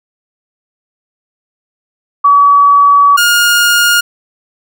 sine / sawtooth tone pair in turn, 1139 / 1421.8 Hz, C#6 / F6, +47 / +31 cents, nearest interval major third, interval 384 cents, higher second, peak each -3 dBFS, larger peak neither, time 2.24-3.17 / 3.17-4.01 s, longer first, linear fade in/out 10 ms, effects none

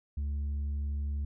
triangle tone with tanh clipping, 71.9 Hz, D2, 36 cents flat, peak -31 dBFS, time 0.17-1.25 s, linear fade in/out 5 ms, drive 8 dB, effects none

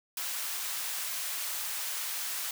white high-pass noise, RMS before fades -35 dBFS, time 0.17-2.51 s, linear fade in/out 2 ms, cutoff 860 Hz, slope 12 dB/octave, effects none

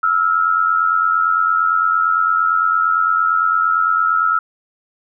sine tone pair together, 1311.2 / 1400 Hz, E6 / F6, -10 / +4 cents, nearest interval minor second, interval 114 cents, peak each -14 / -18 dBFS, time 0.03-4.39 s, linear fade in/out 5 ms, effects none

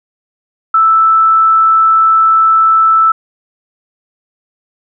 sine tone, 1318.5 Hz, E6, in tune, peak -5 dBFS, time 0.74-3.12 s, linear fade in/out 5 ms, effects none

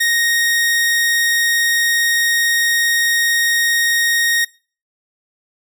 sawtooth tone, 1864.7 Hz, A#6, in tune, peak -10 dBFS, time 0-4.45 s, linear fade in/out 10 ms, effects noise-tail reverb RT60 0.4 s tail -23 dB re dry

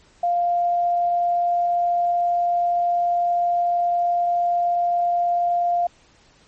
sine tone, 698.5 Hz, F5, in tune, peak -17 dBFS, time 0.23-5.87 s, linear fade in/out 5 ms, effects pink hiss -55 dBFS RMS until 6.47 s + MP3 32 kbps

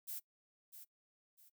violet noise with echo, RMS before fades -44 dBFS, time 0.07-0.2 s, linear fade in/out 20 ms, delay 650 ms, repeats 2, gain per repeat -10 dB, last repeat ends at 1.5 s, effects noise-tail reverb RT60 0.1 s tail -21 dB re dry

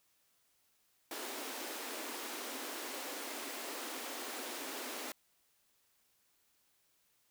pink high-pass noise, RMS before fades -43 dBFS, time 1.11-5.12 s, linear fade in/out 2 ms, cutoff 240 Hz, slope 96 dB/octave, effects white hiss -74 dBFS RMS until 7.3 s

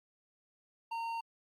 sine tone with hard clipping, 918 Hz, A#5, 27 cents flat, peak -37 dBFS, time 0.91-1.21 s, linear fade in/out 10 ms, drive 8 dB, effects Opus 48 kbps

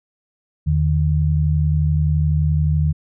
sine tone pair together, 80.7 / 152.34 Hz, E2 / D#3, -36 / -36 cents, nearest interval major seventh, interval 1100 cents, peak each -17 dBFS, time 0.66-2.93 s, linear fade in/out 20 ms, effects none

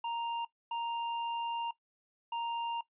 square tone bursts at uneven times, 932.3 Hz, A#5, in tune, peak -34 dBFS, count 3, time 0.04-0.45 / 0.71-1.71 / 2.32-2.81 s, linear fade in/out 5 ms, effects noise-tail reverb RT60 0.1 s tail -18 dB re dry + resampled to 8000 Hz

